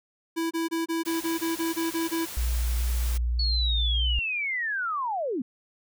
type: tone bursts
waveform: square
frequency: 329.6 Hz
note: E4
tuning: in tune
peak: -26 dBFS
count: 11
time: 0.36-2.26 s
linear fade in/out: 20 ms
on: 150 ms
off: 25 ms
type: noise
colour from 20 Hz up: white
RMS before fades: -38 dBFS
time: 1.05-3.18 s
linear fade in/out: 10 ms
type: tone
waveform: sine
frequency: 59.6 Hz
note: A#1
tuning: 39 cents sharp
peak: -23 dBFS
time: 2.37-4.19 s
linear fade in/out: 0 ms
type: linear sweep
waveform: sine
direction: down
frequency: 4435 to 220 Hz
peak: -26 dBFS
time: 3.39-5.42 s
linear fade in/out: 5 ms
effects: none